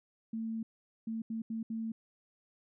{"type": "tone bursts at uneven times", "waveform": "sine", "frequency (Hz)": 224.3, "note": "A3", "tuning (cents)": 34, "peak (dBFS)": -34, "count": 5, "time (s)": [[0.33, 0.63], [1.07, 1.22], [1.3, 1.42], [1.5, 1.63], [1.7, 1.92]], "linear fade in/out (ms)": 5, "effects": []}